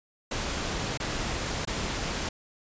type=noise with dropouts; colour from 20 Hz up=pink; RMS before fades=-31 dBFS; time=0.31-2.29 s; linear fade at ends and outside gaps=5 ms; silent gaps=0.975-1 / 1.652-1.673 s; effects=resampled to 16000 Hz